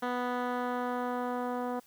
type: tone with low-pass filter sweep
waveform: 10% pulse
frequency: 246.9 Hz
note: B3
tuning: in tune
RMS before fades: -33 dBFS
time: 0.02-1.8 s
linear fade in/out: 10 ms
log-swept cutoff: 2300 to 880 Hz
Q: 0.74
effects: white hiss -62 dBFS RMS until 1.86 s